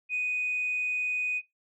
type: tone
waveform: sine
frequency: 2489 Hz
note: D#7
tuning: in tune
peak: -26 dBFS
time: 0.09-1.42 s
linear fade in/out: 50 ms
effects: noise-tail reverb RT60 0.2 s tail -21 dB re dry + tanh soft clip ceiling -22 dBFS